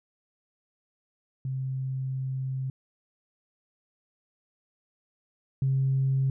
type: tone pair in turn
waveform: sine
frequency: 131.9 / 134.13 Hz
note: C3 / C3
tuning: +14 / +43 cents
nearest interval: unison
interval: 29 cents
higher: second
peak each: -28 / -21 dBFS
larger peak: second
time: 1.45-2.7 / 5.62-6.3 s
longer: first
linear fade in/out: 2 ms
effects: tanh soft clip ceiling -17 dBFS